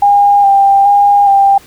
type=tone with vibrato; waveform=sine; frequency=801 Hz; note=G5; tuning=37 cents sharp; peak=-4 dBFS; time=0.02-1.58 s; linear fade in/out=5 ms; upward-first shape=square; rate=1.2 Hz; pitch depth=20 cents each way; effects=pink hiss -40 dBFS RMS until 1.66 s